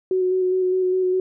sine tone with vibrato, 370 Hz, F#4, in tune, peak -17 dBFS, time 0.11-1.2 s, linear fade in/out 2 ms, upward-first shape square, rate 4.9 Hz, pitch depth 14 cents each way, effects none

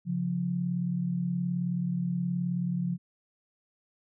sine tone pair together, 138.59 / 177.47 Hz, C#3 / F3, 0 / +28 cents, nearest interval major third, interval 428 cents, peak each -33 / -28 dBFS, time 0.05-2.98 s, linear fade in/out 50 ms, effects none

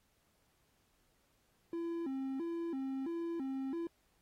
triangle tone with vibrato, 300 Hz, D4, 37 cents sharp, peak -34 dBFS, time 1.73-3.87 s, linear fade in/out 2 ms, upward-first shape square, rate 1.5 Hz, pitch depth 200 cents each way, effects pink hiss -75 dBFS RMS until 4.21 s + AAC 48 kbps

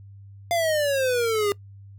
square exponential sweep, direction down, 698.5 to 400.1 Hz, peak -21 dBFS, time 0.51-1.52 s, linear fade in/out 0 ms, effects noise-tail reverb RT60 0.1 s tail -21 dB re dry + added 99 Hz sine -42 dBFS peak until 1.98 s

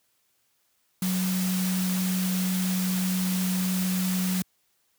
sine tone in noise, 185 Hz, F#3, in tune, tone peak -24 dBFS, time 1.02-4.42 s, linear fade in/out 2 ms, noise white, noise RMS -33 dBFS, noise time 1.02-4.42 s, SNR +6 dB, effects white hiss -70 dBFS RMS until 4.98 s + high-pass 60 Hz 12 dB/octave

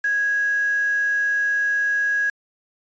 sine tone with quantisation, 1656 Hz, G#6, 5 cents flat, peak -18 dBFS, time 0.04-2.3 s, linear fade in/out 5 ms, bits 6, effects resampled to 16000 Hz

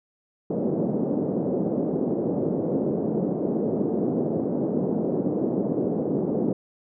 pink band-pass noise, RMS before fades -25 dBFS, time 0.5-6.53 s, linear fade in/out 5 ms, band 180 to 510 Hz, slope 24 dB/octave, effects none

